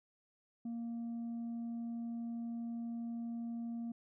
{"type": "tone with tanh clipping", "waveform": "sine", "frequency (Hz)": 233.1, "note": "A#3", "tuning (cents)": 0, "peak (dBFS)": -39, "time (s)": [0.65, 3.92], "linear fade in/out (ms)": 5, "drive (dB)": 2, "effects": []}